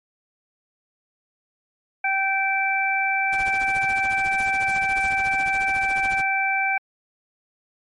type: harmonic tone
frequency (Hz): 777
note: G5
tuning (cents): -16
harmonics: 1 / 2 / 3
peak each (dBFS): -24 / -26 / -22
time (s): 2.04-6.78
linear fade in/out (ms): 5
type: noise with tremolo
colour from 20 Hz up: pink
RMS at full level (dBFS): -34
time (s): 3.32-6.22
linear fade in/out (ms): 10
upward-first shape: triangle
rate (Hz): 14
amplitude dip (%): 100
type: noise bursts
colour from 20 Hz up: violet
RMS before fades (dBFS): -34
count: 3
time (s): 4.38-5.093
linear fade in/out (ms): 5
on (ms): 91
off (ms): 220
effects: MP3 48 kbps